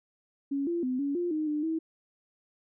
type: tone with pitch steps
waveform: sine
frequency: 278.5 / 342.4 / 254.8 / 282.1 / 350.2 / 309.1 / 299.7 / 322.4 Hz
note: C#4 / F4 / C4 / C#4 / F4 / D#4 / D4 / E4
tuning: +8 / -34 / -46 / +30 / +5 / -11 / +35 / -38 cents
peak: -27 dBFS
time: 0.51-1.79 s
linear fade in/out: 10 ms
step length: 160 ms
effects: none